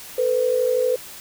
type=tone pair together; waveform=sine; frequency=451.1 / 503.6 Hz; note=A4 / B4; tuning=+43 / +34 cents; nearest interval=major second; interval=191 cents; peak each=-23 / -18 dBFS; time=0.18-0.96 s; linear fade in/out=5 ms; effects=white hiss -39 dBFS RMS until 1.2 s